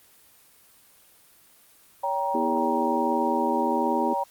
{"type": "chord", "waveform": "sine", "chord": "G diminished", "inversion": "second", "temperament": "just", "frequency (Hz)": [564.5, 784, 940.8], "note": ["Db5", "G5", "Bb5"], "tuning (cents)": [31, 0, 16], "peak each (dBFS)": [-30, -29, -26], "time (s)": [2.03, 4.24], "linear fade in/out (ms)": 10}
{"type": "harmonic tone", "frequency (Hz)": 81.2, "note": "E2", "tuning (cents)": -26, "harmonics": [3, 4, 5], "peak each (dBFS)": [-28, -29, -30], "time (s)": [2.34, 4.14], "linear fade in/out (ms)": 10}
{"effects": ["white hiss -56 dBFS RMS until 4.3 s", "Opus 24 kbps"]}